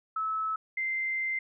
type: tone pair in turn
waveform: sine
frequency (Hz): 1300 / 2083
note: E6 / C7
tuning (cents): -24 / -8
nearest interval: minor sixth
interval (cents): 816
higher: second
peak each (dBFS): -28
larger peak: neither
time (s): 0.16-0.56 / 0.77-1.39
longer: second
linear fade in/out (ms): 5
effects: none